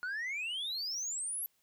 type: exponential sweep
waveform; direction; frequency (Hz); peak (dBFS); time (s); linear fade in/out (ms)
sine; up; 1421 to 11850; -32; 0.03-1.46; 0
effects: tanh soft clip ceiling -34 dBFS + white hiss -74 dBFS RMS until 1.62 s